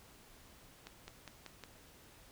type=accelerating click train; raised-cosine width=0.2 ms; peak=-30 dBFS; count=5; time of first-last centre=0.87-1.637 s; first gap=210 ms; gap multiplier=0.94; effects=pink hiss -60 dBFS RMS until 2.31 s